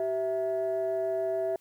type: tone pair together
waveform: sine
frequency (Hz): 383.3 / 657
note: G4 / E5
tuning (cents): -39 / -6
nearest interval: major sixth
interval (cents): 933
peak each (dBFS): -30 / -27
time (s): 0-1.56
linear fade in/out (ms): 2
effects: tanh soft clip ceiling -22 dBFS + white hiss -66 dBFS RMS until 1.6 s